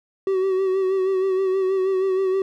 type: tone with vibrato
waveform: triangle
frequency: 380.1 Hz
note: F#4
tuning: 47 cents sharp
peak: -16 dBFS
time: 0.27-2.42 s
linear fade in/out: 2 ms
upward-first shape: sine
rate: 6.3 Hz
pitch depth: 38 cents each way
effects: none